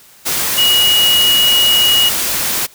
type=tone in noise; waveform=sine; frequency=2898 Hz; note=F#7; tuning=37 cents flat; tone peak=-9 dBFS; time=0.57-2.1 s; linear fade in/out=20 ms; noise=white; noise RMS=-17 dBFS; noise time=0.25-2.67 s; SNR=+5 dB; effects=white hiss -44 dBFS RMS until 2.74 s